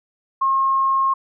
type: tone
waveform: sine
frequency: 1076 Hz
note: C6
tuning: 48 cents sharp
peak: -15 dBFS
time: 0.41-1.14 s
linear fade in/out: 10 ms
effects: none